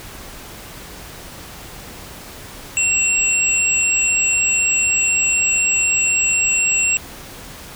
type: tone pair together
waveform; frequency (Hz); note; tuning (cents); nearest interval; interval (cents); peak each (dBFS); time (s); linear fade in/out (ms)
sine; 2722 / 7652; F7 / A#8; -45 / +44; octave + tritone; 1789; -17; 2.77-6.97; 0
effects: pink hiss -36 dBFS RMS until 7.75 s